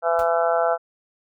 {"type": "harmonic tone", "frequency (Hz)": 167.9, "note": "E3", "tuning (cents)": 32, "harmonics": [3, 4, 5, 6, 7, 8, 9], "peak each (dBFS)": [-24, -20, -26, -33, -35, -26, -34], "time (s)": [0.02, 0.78], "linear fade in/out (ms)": 50}
{"type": "noise with exponential decay", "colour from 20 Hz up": "pink", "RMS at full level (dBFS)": -35, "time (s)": [0.19, 0.31], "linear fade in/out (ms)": 1, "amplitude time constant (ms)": 25}
{"effects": []}